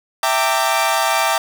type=chord; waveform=sawtooth; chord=E half-diminished seventh; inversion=none; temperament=equal with one note detuned; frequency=659.3 / 784 / 911 / 1174.7 Hz; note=E5 / G5 / Bb5 / D6; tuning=0 / 0 / -40 / 0 cents; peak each=-17 dBFS; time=0.23-1.38 s; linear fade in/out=2 ms; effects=none